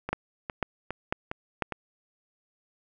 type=two click trains; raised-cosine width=0.5 ms; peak=-17 / -11 dBFS; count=5 / 4; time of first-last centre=0.09-1.723 / 0.13-1.623 s; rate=2.45 / 2.01 Hz; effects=none